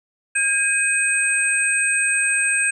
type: tone cluster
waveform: sine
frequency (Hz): 1617 / 2516 / 8270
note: G#6 / D#7 / C9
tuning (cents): -47 / +19 / -21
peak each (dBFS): -21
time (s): 0.35-2.71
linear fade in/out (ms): 10
effects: none